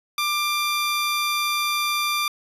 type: tone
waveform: 15% pulse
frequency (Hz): 1187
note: D6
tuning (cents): +18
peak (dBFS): -15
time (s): 0.18-2.28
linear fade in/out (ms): 2
effects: resampled to 32000 Hz